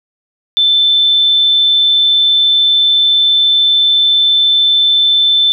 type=tone; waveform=sine; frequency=3533 Hz; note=A7; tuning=6 cents sharp; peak=-7 dBFS; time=0.57-5.52 s; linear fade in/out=0 ms; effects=none